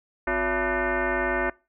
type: tone with frequency modulation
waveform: sine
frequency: 569 Hz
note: C#5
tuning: 45 cents sharp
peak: -22 dBFS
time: 0.27-1.5 s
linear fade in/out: 5 ms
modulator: 310 Hz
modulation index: 4.5
effects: noise-tail reverb RT60 0.3 s tail -24 dB re dry